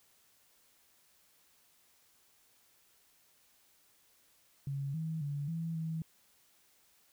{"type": "tone with pitch steps", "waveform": "sine", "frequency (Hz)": [138.9, 160.2, 143.6, 164.7, 161.3], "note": ["C#3", "E3", "D3", "E3", "E3"], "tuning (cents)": [4, -49, -39, -1, -37], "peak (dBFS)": -34, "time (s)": [4.67, 6.02], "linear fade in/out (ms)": 2, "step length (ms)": 270, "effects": ["white hiss -68 dBFS RMS until 7.12 s"]}